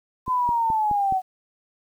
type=linear sweep; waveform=sine; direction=down; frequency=1027 to 740 Hz; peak=-19 dBFS; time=0.26-1.22 s; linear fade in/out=50 ms
type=click train; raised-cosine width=3 ms; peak=-21 dBFS; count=5; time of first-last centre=0.28-1.124 s; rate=4.74 Hz
effects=9-bit